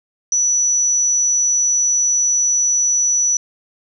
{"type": "tone", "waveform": "sine", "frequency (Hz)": 5920, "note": "F#8", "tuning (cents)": 0, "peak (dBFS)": -13, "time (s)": [0.32, 3.37], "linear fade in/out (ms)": 2, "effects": []}